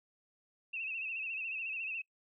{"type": "tone with vibrato", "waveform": "sine", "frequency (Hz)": 2637, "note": "E7", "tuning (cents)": 0, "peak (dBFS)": -36, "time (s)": [0.73, 2.02], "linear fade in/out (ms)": 10, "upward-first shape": "sine", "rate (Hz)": 14, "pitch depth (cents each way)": 74, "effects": ["noise-tail reverb RT60 0.1 s tail -25 dB re dry"]}